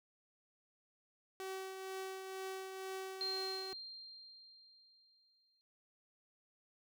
sawtooth tone with tremolo, 380.9 Hz, G4, 50 cents flat, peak -37 dBFS, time 1.4-3.73 s, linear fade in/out 0 ms, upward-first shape triangle, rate 2.1 Hz, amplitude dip 45%
sine tone with exponential decay, 4186 Hz, C8, in tune, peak -36 dBFS, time 3.21-5.61 s, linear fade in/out 0 ms, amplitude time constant 520 ms
effects none

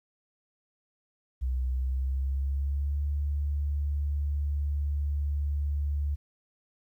sine tone with pitch glide, 63.7 to 72.33 Hz, C2 to D2, -46 to -26 cents, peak -26 dBFS, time 1.41-6.16 s, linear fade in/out 20 ms, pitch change +220 cents, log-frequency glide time 1.69-3.03 s, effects 11-bit

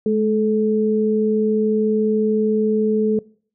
sine tone pair together, 212.6 / 433.1 Hz, G#3 / A4, +41 / -27 cents, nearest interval octave, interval 1232 cents, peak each -18 dBFS, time 0.06-3.19 s, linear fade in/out 2 ms, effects noise-tail reverb RT60 0.5 s tail -23 dB re dry

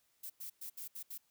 violet noise bursts at uneven times, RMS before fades -45 dBFS, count 6, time 0.23-0.3 / 0.4-0.5 / 0.61-0.7 / 0.77-0.88 / 0.95-1.03 / 1.1-1.18 s, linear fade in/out 10 ms, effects white hiss -75 dBFS RMS until 1.3 s

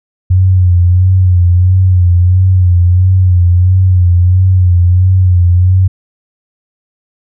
sine tone with vibrato, 90.7 Hz, F#2, 34 cents flat, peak -4 dBFS, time 0.3-5.88 s, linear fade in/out 10 ms, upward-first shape sine, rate 1.5 Hz, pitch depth 56 cents each way, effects none

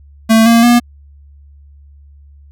square tone with pitch steps, 223.5 / 231.5 / 239.8 Hz, A3 / A#3 / A#3, +27 / -12 / +49 cents, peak -6 dBFS, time 0.29-0.8 s, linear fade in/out 20 ms, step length 170 ms, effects added 71 Hz sine -38 dBFS peak until 2.51 s

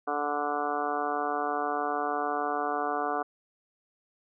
harmonic tone, 146.4 Hz, D3, 5 cents flat, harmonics 2 / 3 / 4 / 5 / 6 / 7 / 8 / 9 / 10, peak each -38 / -35 / -39 / -31 / -41 / -38 / -34 / -40 / -39 dBFS, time 0.07-3.23 s, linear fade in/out 10 ms, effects none

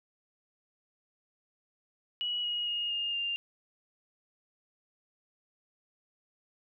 sine tone with pitch steps, 2923 / 2891 / 2860 / 2828 / 2797 Hz, F#7 / F#7 / F7 / F7 / F7, -22 / -41 / +41 / +21 / +2 cents, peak -30 dBFS, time 2.21-3.36 s, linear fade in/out 0 ms, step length 230 ms, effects none

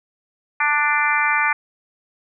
harmonic tone, 295 Hz, D4, 8 cents sharp, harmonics 3 / 4 / 5 / 6 / 7 / 8, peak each -23 / -23 / -23 / -23 / -23 / -23 dBFS, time 0.6-1.53 s, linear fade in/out 5 ms, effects none

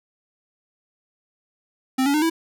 square tone with pitch steps, 261.6 / 282 / 304 / 327.7 Hz, C4 / C#4 / D#4 / E4, 0 / +30 / -40 / -10 cents, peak -18 dBFS, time 1.98-2.3 s, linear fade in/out 10 ms, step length 80 ms, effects none

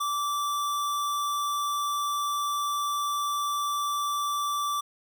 square tone, 1165 Hz, D6, 14 cents flat, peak -27 dBFS, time 0-4.81 s, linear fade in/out 10 ms, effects none

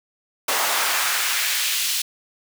pink noise with high-pass filter sweep, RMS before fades -22 dBFS, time 0.48-2.02 s, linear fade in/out 5 ms, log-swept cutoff 690 to 3600 Hz, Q 1.1, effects none

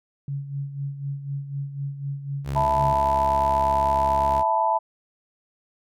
sine tone with tremolo, 140 Hz, C#3, 18 cents sharp, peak -25 dBFS, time 0.28-2.93 s, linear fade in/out 2 ms, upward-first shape sine, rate 4 Hz, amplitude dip 65%
sawtooth tone, 68.8 Hz, C#2, 12 cents flat, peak -25 dBFS, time 2.44-4.44 s, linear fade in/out 50 ms
sine chord, E suspended fourth, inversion none, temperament equal, 659.3 / 880 / 987.8 Hz, E5 / A5 / B5, 0 / 0 / 0 cents, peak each -25 / -21 / -24 dBFS, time 2.55-4.79 s, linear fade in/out 20 ms
effects none

